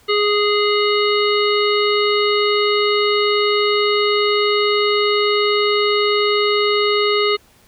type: harmonic tone with a mistuned harmonic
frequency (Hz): 415.3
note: G#4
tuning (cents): 0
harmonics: 1 / 3 / 5 / 7 / 9 / 10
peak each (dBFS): -16 / -21 / -23 / -24 / -26 / -26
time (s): 0.08-7.37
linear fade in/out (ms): 20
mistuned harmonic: 10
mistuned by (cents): +53
effects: pink hiss -52 dBFS RMS until 7.67 s